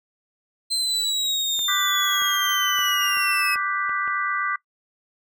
35% pulse linear sweep, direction down, 4126 to 2554 Hz, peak -20 dBFS, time 0.7-3.56 s, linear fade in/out 20 ms
clicks, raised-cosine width 0.5 ms, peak -24 dBFS, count 7, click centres 1.592 / 2.22 / 2.79 / 3.172 / 3.558 / 3.894 / 4.077 s
sine chord, G major seventh, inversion second, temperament equal, 1174.7 / 1480 / 1568 / 1975.5 Hz, D6 / F#6 / G6 / B6, 0 / 0 / 0 / 0 cents, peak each -25 / -30 / -30 / -28 dBFS, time 1.68-4.56 s, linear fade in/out 5 ms
effects noise-tail reverb RT60 0.1 s tail -20 dB re dry

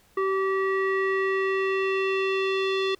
square tone with low-pass filter sweep, 385.1 Hz, G4, 31 cents flat, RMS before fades -25 dBFS, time 0.17-2.95 s, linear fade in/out 5 ms, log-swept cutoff 1500 to 3500 Hz, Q 3.1, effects pink hiss -60 dBFS RMS until 2.99 s

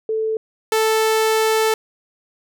sine / sawtooth tone pair in turn, 440 / 440 Hz, A4 / A4, 0 / 0 cents, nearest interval unison, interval 0 cents, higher neither, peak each -18 / -11 dBFS, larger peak second, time 0.09-0.37 / 0.72-1.74 s, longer second, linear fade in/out 2 ms, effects none

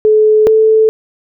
sine tone pair in turn, 430.2 / 438.5 Hz, A4 / A4, -39 / -6 cents, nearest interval unison, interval 33 cents, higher second, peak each -5 dBFS, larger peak neither, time 0.05-0.47 / 0.47-0.89 s, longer neither, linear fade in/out 0 ms, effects none

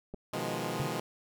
clicks, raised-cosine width 2 ms, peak -29 dBFS, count 2, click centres 0.139 / 0.144 s
10% pulse chord, F half-diminished seventh, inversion second, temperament equal, 123.47 / 155.56 / 174.61 / 207.7 Hz, Cb3 / Eb3 / F3 / Ab3, 0 / 0 / 0 / 0 cents, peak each -30 dBFS, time 0.33-1 s, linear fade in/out 5 ms
triangle tone with exponential decay, 143.6 Hz, D3, 39 cents flat, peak -25 dBFS, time 0.8-1 s, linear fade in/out 0 ms, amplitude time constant 42 ms
effects none

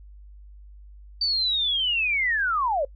sine linear sweep, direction down, 4621 to 523.3 Hz, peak -21 dBFS, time 1.21-2.85 s, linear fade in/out 5 ms, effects noise-tail reverb RT60 0.1 s tail -23 dB re dry + added 50 Hz sine -43 dBFS peak until 2.95 s

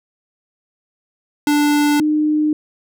square / sine tone pair in turn, 293.7 / 303.9 Hz, D4 / D#4, 0 / -41 cents, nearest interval minor second, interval 59 cents, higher second, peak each -13 dBFS, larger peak neither, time 1.47-2 / 2-2.53 s, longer neither, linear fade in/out 2 ms, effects none

